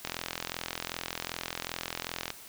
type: click train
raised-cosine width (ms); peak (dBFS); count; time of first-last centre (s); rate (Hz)
0.2; -15; 97; 0.05-2.304; 42.6
effects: white hiss -49 dBFS RMS until 2.48 s